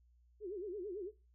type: tone with vibrato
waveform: sine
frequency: 387.1 Hz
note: G4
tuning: 22 cents flat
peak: -40 dBFS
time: 0.4-1.12 s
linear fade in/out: 50 ms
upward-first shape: sine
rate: 9 Hz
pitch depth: 190 cents each way
effects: noise-tail reverb RT60 0.3 s tail -21 dB re dry + added 60 Hz sine -65 dBFS peak until 1.34 s